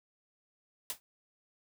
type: noise with exponential decay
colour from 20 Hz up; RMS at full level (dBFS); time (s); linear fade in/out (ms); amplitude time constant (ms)
white; -33; 0.9-1; 0; 21
effects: none